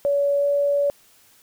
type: tone with pitch glide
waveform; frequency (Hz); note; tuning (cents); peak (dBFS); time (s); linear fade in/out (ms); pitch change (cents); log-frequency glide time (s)
sine; 567 to 570.3; C#5 to C#5; +39 to +49; -17; 0.05-0.9; 0; +10; 0.39-0.44
effects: white hiss -55 dBFS RMS until 1.42 s